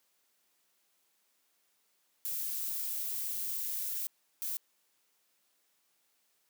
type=noise bursts at uneven times; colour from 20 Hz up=violet; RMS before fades=-36 dBFS; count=2; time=2.25-4.07 / 4.42-4.57 s; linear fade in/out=0 ms; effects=white hiss -74 dBFS RMS until 6.49 s + high-pass 200 Hz 12 dB/octave